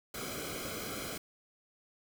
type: noise with comb filter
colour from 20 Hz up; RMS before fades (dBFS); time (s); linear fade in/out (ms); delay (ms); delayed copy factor
pink; -40; 0.14-1.18; 5; 1.1; -0.8
effects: none